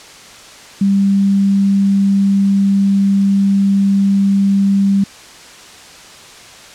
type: tone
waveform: sine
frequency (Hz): 197.3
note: G3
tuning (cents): +11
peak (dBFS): -9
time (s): 0.81-5.04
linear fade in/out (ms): 5
effects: white hiss -37 dBFS RMS until 6.74 s + low-pass 7000 Hz 12 dB/octave